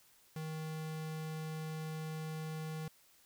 square tone, 157.4 Hz, D#3, 20 cents sharp, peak -40 dBFS, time 0.36-2.88 s, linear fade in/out 2 ms, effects white hiss -66 dBFS RMS until 3.25 s

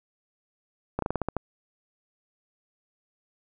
slowing click train, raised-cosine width 1 ms, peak -13 dBFS, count 8, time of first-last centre 0.99-1.367 s, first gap 33 ms, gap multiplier 1.16, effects none

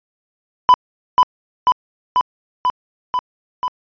triangle tone with echo, 999 Hz, B5, 20 cents sharp, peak -3 dBFS, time 0.69-0.74 s, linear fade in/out 0 ms, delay 490 ms, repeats 6, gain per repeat -2 dB, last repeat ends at 3.68 s, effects resampled to 11025 Hz

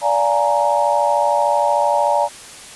sine chord, Bb dominant seventh, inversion first, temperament just, 582.7 / 699.2 / 839.1 / 932.3 Hz, D5 / F5 / Ab5 / Bb5, -14 / +2 / +18 / 0 cents, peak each -18 / -22 / -19 / -18 dBFS, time 0.01-2.29 s, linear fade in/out 50 ms, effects white hiss -37 dBFS RMS until 2.75 s + resampled to 24000 Hz

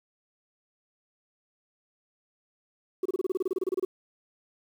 sine tone bursts, 374.8 Hz, F#4, 22 cents sharp, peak -22 dBFS, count 16, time 3.03-3.85 s, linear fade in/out 5 ms, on 25 ms, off 28 ms, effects tanh soft clip ceiling -22 dBFS + 9-bit

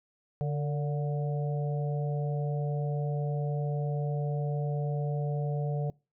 harmonic tone with a mistuned harmonic, 145.2 Hz, D3, 19 cents flat, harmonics 1 / 3 / 4 / 5, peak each -28 / -38 / -40 / -42 dBFS, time 0.41-5.9 s, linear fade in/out 0 ms, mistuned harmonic 3, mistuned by +60 cents, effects noise-tail reverb RT60 0.3 s tail -25 dB re dry

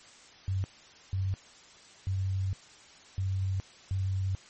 sine tone bursts at uneven times, 95.6 Hz, G2, 43 cents flat, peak -27 dBFS, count 5, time 0.48-0.64 / 1.13-1.34 / 2.07-2.53 / 3.18-3.6 / 3.91-4.35 s, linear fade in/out 0 ms, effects white hiss -54 dBFS RMS until 4.49 s + MP3 32 kbps

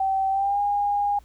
sine tone with pitch glide, 772 to 815.1 Hz, G5 to G#5, -27 to -33 cents, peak -20 dBFS, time 0-1.19 s, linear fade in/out 5 ms, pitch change +94 cents, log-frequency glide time 0.3-0.6 s, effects added 60 Hz sine -49 dBFS peak until 1.24 s + pink hiss -60 dBFS RMS until 1.24 s

